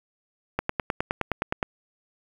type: click train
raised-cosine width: 0.5 ms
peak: -9 dBFS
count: 11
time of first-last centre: 0.59-1.628 s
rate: 9.63 Hz
effects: 7-bit